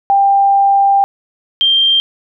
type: tone pair in turn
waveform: sine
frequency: 793 / 3172 Hz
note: G5 / G7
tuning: +20 / +20 cents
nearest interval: 2 octaves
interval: 2400 cents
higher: second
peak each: -7 / -8 dBFS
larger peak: first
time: 0.1-1.04 / 1.61-2 s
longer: first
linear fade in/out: 0 ms
effects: none